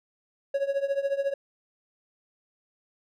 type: tone with tremolo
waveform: triangle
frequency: 554.4 Hz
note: C#5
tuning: in tune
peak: -19 dBFS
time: 0.54-1.34 s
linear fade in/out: 5 ms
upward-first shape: triangle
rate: 14 Hz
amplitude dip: 90%
effects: none

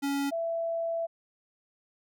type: tone pair in turn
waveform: square / sine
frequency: 280 / 666 Hz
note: C#4 / E5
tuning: +18 / +18 cents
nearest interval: octave + minor third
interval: 1500 cents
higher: second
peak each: -28 dBFS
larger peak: neither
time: 0.02-0.31 / 0.31-1.07 s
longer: second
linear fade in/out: 20 ms
effects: none

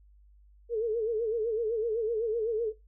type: tone with vibrato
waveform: sine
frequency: 449.3 Hz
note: A4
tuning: 36 cents sharp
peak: -26 dBFS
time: 0.69-2.73 s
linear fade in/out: 50 ms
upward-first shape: sine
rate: 7.9 Hz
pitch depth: 97 cents each way
effects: noise-tail reverb RT60 0.2 s tail -17 dB re dry + added 50 Hz sine -55 dBFS peak until 2.87 s

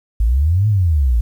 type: exponential two-way sweep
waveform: sine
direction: up then down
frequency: 51.3 to 110 to 54.2 Hz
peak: -11 dBFS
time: 0.2-1.21 s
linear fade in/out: 5 ms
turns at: 0.68 s
effects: 8-bit

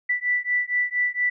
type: beating tone pair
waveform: sine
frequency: 1970 / 1974.3 Hz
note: B6 / B6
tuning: -5 / -1 cents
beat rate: 4.3 Hz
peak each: -24 dBFS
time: 0.09-1.3 s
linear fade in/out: 10 ms
effects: none

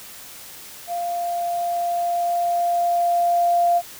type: tone with level ramp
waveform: sine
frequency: 695 Hz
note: F5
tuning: 9 cents flat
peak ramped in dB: -23 to -14 dBFS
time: 0.87-3.82 s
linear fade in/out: 50 ms
effects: white hiss -40 dBFS RMS until 3.99 s

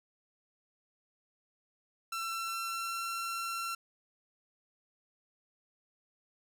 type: tone with pitch glide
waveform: sawtooth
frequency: 1345 to 1357.5 Hz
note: E6 to F6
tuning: +34 to -50 cents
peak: -31 dBFS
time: 2.12-3.75 s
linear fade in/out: 5 ms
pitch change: +16 cents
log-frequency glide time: 2.28-3.08 s
effects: none

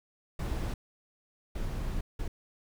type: noise bursts at uneven times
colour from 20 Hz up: brown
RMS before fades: -33 dBFS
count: 3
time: 0.39-0.74 / 1.55-2.01 / 2.19-2.28 s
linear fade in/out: 5 ms
effects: none

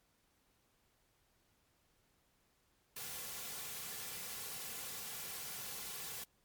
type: noise with comb filter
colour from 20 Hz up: white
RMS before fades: -45 dBFS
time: 2.96-6.24 s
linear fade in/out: 5 ms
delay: 3.2 ms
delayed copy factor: -0.55
effects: pink hiss -75 dBFS RMS until 6.44 s + MP3 96 kbps

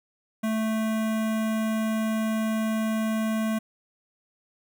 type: tone with notch filter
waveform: square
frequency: 220 Hz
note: A3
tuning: in tune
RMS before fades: -26 dBFS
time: 0.43-3.59 s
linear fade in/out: 10 ms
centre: 4600 Hz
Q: 1.4
effects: none

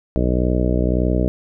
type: harmonic tone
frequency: 61.74 Hz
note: B1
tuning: in tune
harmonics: 1 / 2 / 3 / 4 / 5 / 6 / 7 / 8 / 9 / 10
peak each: -19 / -24 / -23 / -26 / -24 / -29 / -27 / -31 / -30 / -28 dBFS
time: 0.16-1.28 s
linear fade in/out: 0 ms
effects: none

